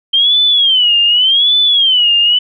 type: tone with vibrato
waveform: sine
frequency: 3137 Hz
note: G7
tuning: 1 cent sharp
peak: -7 dBFS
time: 0.13-2.39 s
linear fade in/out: 10 ms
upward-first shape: sine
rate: 0.86 Hz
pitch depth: 190 cents each way
effects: none